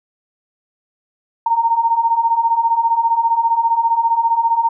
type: beating tone pair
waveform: sine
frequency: 910 / 925 Hz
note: A#5 / A#5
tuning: -42 / -14 cents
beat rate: 15 Hz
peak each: -18 / -14 dBFS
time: 1.46-4.69 s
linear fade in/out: 5 ms
effects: none